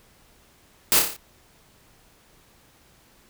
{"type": "noise with echo", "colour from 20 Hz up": "white", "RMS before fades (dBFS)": -18, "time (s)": [0.92, 0.99], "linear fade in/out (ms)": 0, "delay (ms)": 29, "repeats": 6, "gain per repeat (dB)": -4, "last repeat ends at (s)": 1.164, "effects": ["pink hiss -57 dBFS RMS until 3.29 s"]}